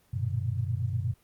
sine tone cluster, 94.7 / 114.2 / 122.6 / 150.1 Hz, F#2 / A#2 / B2 / D3, +41 / -35 / -12 / +38 cents, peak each -31 / -33 / -31 / -40 dBFS, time 0.13-1.14 s, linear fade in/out 10 ms, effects pink hiss -65 dBFS RMS until 1.23 s + Opus 24 kbps

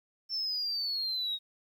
sine exponential sweep, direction down, 5400 to 3756 Hz, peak -29 dBFS, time 0.29-1.39 s, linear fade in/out 50 ms, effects tanh soft clip ceiling -27 dBFS + 11-bit

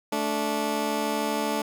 15% pulse tone pair together, 218.4 / 291.2 Hz, A3 / D4, -13 / -15 cents, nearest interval perfect fourth, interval 498 cents, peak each -22 dBFS, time 0.12-1.62 s, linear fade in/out 5 ms, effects none

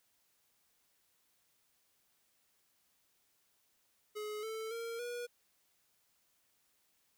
square tone with pitch steps, 423 / 442 / 461.8 / 482.5 Hz, G#4 / A4 / A#4 / B4, +32 / +8 / -16 / -40 cents, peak -40 dBFS, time 4.15-5.27 s, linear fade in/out 20 ms, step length 280 ms, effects white hiss -75 dBFS RMS until 7.17 s

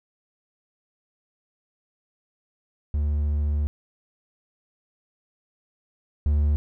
triangle tone pair in turn, 73.8 / 73.8 Hz, D2 / D2, +9 / +9 cents, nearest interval unison, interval 0 cents, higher neither, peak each -19 / -16 dBFS, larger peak second, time 2.94-3.67 / 6.26-6.56 s, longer first, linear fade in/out 0 ms, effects none

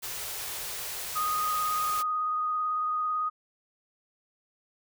white band-stop noise, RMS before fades -36 dBFS, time 0.02-2.03 s, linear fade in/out 20 ms, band 170 to 340 Hz, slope 48 dB/octave
sine tone with vibrato, 1243 Hz, D#6, 2 cents flat, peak -26 dBFS, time 1.15-3.3 s, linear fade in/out 20 ms, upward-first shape sine, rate 18 Hz, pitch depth 15 cents each way
effects none

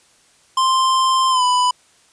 square tone with pitch glide, 1046.5 to 994.6 Hz, C6 to B5, 0 to +12 cents, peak -14 dBFS, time 0.57-1.71 s, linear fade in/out 5 ms, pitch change -88 cents, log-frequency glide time 1.3-1.43 s, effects white hiss -54 dBFS RMS until 2.12 s + resampled to 22050 Hz

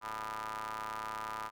sawtooth ring-modulated tone, 108.4 Hz, A2, 25 cents flat, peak -31 dBFS, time 0.01-1.51 s, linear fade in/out 50 ms, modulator 1100 Hz, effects none

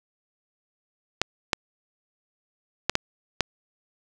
clicks, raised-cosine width 0.2 ms, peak -3 dBFS, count 5, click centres 1.216 / 1.532 / 2.896 / 2.954 / 3.407 s, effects none

